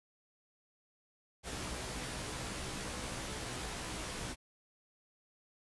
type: noise with comb filter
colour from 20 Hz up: pink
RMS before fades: -41 dBFS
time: 1.43-4.36 s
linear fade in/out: 50 ms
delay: 16 ms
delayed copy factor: +0.7
effects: resampled to 24000 Hz